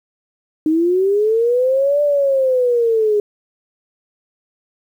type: linear two-way sweep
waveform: sine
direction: up then down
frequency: 305.5 to 589 to 410.6 Hz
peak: -12 dBFS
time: 0.66-3.2 s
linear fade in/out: 2 ms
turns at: 2.02 s
effects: 8-bit